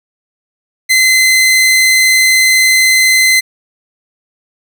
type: tone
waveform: sawtooth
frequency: 2054 Hz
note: C7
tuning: 33 cents flat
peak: -3 dBFS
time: 0.89-3.41 s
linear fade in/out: 20 ms
effects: none